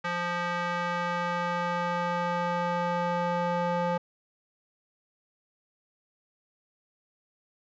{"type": "tone with band-pass filter sweep", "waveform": "square", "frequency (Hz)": 174.61, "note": "F3", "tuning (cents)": 0, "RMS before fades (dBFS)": -29, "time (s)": [0.04, 3.98], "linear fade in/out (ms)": 10, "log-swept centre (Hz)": [1500, 760], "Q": 1.3, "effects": ["resampled to 16000 Hz"]}